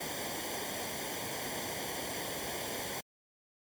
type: noise with comb filter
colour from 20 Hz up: pink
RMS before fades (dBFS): -38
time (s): 0-3.01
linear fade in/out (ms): 10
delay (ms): 0.75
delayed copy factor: -0.7
effects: high-pass 80 Hz 12 dB/octave + MP3 96 kbps